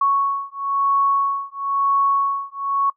sine beating tone pair, 1108.7 / 1109.7 Hz, C#6 / C#6, 0 / +2 cents, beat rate 1 Hz, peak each -20 dBFS, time 0.01-2.9 s, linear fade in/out 5 ms, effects noise-tail reverb RT60 0.1 s tail -20 dB re dry

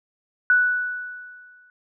sine tone with exponential decay, 1480 Hz, F#6, in tune, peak -12 dBFS, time 0.5-1.7 s, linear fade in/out 1 ms, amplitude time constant 260 ms, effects none

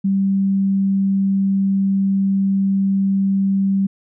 sine tone, 195 Hz, G3, 9 cents flat, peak -14 dBFS, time 0.04-3.87 s, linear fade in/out 10 ms, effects none

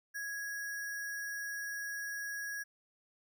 sine tone with sample-and-hold, 1661.2 Hz, G#6, in tune, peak -37 dBFS, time 0.14-2.64 s, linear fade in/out 20 ms, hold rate 7350 Hz, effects none

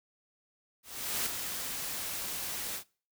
white noise with ADSR envelope, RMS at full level -31 dBFS, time 0.83-2.84 s, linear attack 430 ms, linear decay 11 ms, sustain -6 dB, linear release 89 ms, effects noise-tail reverb RT60 0.4 s tail -23 dB re dry

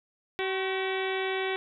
harmonic tone with a mistuned harmonic, 381.1 Hz, G4, 49 cents flat, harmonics 1 / 2 / 3 / 4 / 5 / 6 / 7 / 8 / 9 / 10, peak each -30 / -36 / -41 / -39 / -37 / -37 / -42 / -45 / -41 / -47 dBFS, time 0.39-1.56 s, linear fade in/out 0 ms, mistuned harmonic 3, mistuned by -68 cents, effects none

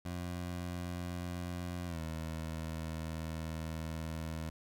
20% pulse tone with pitch glide, 88.1 to 80.32 Hz, F2 to E2, +16 to -44 cents, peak -33 dBFS, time 0.05-4.5 s, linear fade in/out 5 ms, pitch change -160 cents, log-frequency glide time 1.86-2 s, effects none

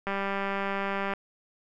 click train, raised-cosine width 0.5 ms, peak -16 dBFS, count 211, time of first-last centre 0.07-1.136 s, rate 197 Hz, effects none

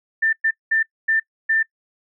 sine tone bursts at uneven times, 1786 Hz, A6, 25 cents sharp, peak -15 dBFS, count 5, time 0.22-0.33 / 0.44-0.51 / 0.71-0.83 / 1.08-1.2 / 1.49-1.63 s, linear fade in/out 10 ms, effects noise-tail reverb RT60 0.1 s tail -25 dB re dry

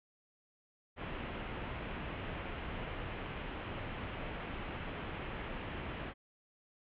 pink low-pass noise, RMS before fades -42 dBFS, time 0.96-6.14 s, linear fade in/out 50 ms, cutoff 3100 Hz, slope 48 dB/octave, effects none

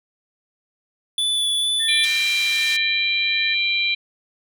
square tone with vibrato, 3462 Hz, A7, 29 cents flat, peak -19 dBFS, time 1.18-2.05 s, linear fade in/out 2 ms, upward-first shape sine, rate 2.3 Hz, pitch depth 12 cents each way
sine tone with tremolo, 1800 Hz, A6, 39 cents sharp, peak -27 dBFS, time 1.79-3.55 s, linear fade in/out 20 ms, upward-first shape sine, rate 1.3 Hz, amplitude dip 85%
harmonic tone, 790 Hz, G5, 13 cents sharp, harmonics 3 / 4 / 5, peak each -20 / -27 / -23 dBFS, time 1.88-3.95 s, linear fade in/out 10 ms
white band-pass noise, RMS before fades -31 dBFS, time 2.03-2.77 s, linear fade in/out 10 ms, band 2000 to 6100 Hz, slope 12 dB/octave
effects none

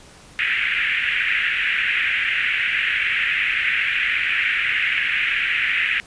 white band-pass noise, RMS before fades -21 dBFS, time 0.39-6 s, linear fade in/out 0 ms, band 1600 to 2700 Hz, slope 48 dB/octave, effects pink hiss -46 dBFS RMS until 6.06 s + resampled to 22050 Hz

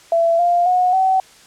sine tone with pitch steps, 670 / 698.5 / 728.1 / 759 Hz, E5 / F5 / F#5 / F#5, +28 / 0 / -28 / +44 cents, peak -12 dBFS, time 0.12-1.2 s, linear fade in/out 2 ms, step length 270 ms, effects white hiss -46 dBFS RMS until 1.46 s + low-pass 8000 Hz 12 dB/octave

